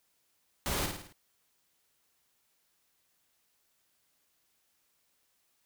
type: noise with echo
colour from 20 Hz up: pink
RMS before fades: -33 dBFS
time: 0.66-0.86 s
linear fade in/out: 0 ms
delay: 53 ms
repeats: 5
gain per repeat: -5 dB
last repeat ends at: 1.125 s
effects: white hiss -74 dBFS RMS until 5.65 s